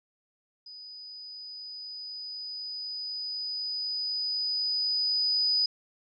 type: tone with level ramp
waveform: sine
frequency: 4976 Hz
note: D#8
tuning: 1 cent flat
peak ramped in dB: -43 to -22 dBFS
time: 0.66-5.66 s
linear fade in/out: 5 ms
effects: none